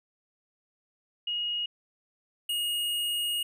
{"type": "tone pair in turn", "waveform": ["sine", "square"], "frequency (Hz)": [2879, 2868], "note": ["F#7", "F7"], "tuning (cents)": [-48, 45], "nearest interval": "unison", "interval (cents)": 7, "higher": "first", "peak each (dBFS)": -28, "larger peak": "neither", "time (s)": [[1.27, 1.66], [2.49, 3.43]], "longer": "second", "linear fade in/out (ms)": 5, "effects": []}